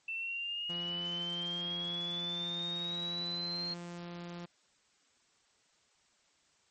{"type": "exponential sweep", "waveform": "sine", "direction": "up", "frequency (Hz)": [2664, 4230], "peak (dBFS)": -35, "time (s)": [0.08, 3.74], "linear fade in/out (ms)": 5}
{"type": "tone", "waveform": "sawtooth", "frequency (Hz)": 173.5, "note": "F3", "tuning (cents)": -11, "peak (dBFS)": -38, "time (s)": [0.69, 4.46], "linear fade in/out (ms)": 10}
{"effects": ["white hiss -70 dBFS RMS until 6.7 s", "MP3 32 kbps"]}